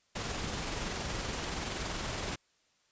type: noise with amplitude modulation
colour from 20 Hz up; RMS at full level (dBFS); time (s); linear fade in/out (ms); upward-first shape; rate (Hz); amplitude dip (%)
pink; -35; 0.15-2.36; 10; sine; 21.2; 30
effects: white hiss -71 dBFS RMS until 2.91 s + resampled to 16000 Hz